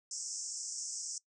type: band-pass noise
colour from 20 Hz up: pink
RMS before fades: -41 dBFS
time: 0.11-1.18 s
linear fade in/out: 2 ms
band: 5300 to 8300 Hz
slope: 96 dB/octave
effects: noise-tail reverb RT60 0.1 s tail -21 dB re dry